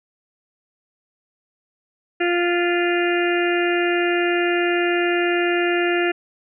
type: harmonic tone with a mistuned harmonic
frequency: 349.2 Hz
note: F4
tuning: in tune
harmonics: 1 / 2 / 4 / 5 / 6 / 7 / 8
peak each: -19 / -26 / -28 / -26 / -30 / -29 / -30 dBFS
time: 2.2-6.12 s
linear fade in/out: 10 ms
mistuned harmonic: 6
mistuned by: -24 cents
effects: none